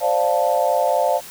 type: chord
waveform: sine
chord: D minor seventh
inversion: third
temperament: equal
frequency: 523.3 / 587.3 / 698.5 / 880 Hz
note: C5 / D5 / F5 / A5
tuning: 0 / 0 / 0 / 0 cents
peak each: -22 / -20 / -20 / -23 dBFS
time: 0-1.21 s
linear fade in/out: 50 ms
effects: white hiss -38 dBFS RMS until 1.3 s